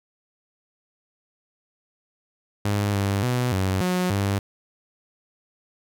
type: tone with pitch steps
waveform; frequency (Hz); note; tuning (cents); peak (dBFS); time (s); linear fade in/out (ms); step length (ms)
sawtooth; 102.4 / 99.6 / 124.2 / 94.7 / 181.5 / 99.7; G#2 / G2 / B2 / F#2 / F#3 / G2; -24 / +28 / +10 / +41 / -33 / +30; -17; 2.65-4.39; 5; 290
effects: none